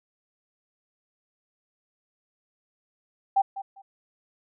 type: tone with echo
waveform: sine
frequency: 784 Hz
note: G5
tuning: in tune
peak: -17 dBFS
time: 3.36-3.42 s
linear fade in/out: 10 ms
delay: 200 ms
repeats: 2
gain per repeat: -14 dB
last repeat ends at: 3.82 s
effects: none